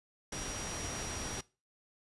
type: tone in noise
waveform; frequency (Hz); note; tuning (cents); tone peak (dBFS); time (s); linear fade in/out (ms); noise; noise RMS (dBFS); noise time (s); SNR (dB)
sine; 5720; F8; +41; -44; 0.32-1.41; 5; pink; -40; 0.32-1.41; -7
effects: noise-tail reverb RT60 0.3 s tail -21 dB re dry + resampled to 24000 Hz